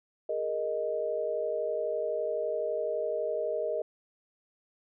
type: chord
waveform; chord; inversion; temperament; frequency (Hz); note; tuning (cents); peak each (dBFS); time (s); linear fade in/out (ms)
sine; Ab suspended second; none; just; 415.3 / 467.2 / 623; Ab4 / Bb4 / Eb5; 0 / +4 / +2; -36 / -33 / -31; 0.29-3.82; 5
effects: none